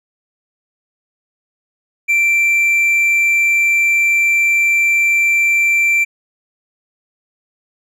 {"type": "tone", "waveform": "triangle", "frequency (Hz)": 2349, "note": "D7", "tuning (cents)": 0, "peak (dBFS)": -9, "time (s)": [2.08, 6.05], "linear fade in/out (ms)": 20, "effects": []}